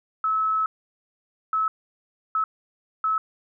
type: tone bursts at uneven times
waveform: sine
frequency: 1297 Hz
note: E6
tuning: 28 cents flat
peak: -20 dBFS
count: 4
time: 0.24-0.66 / 1.53-1.68 / 2.35-2.44 / 3.04-3.18 s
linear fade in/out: 2 ms
effects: none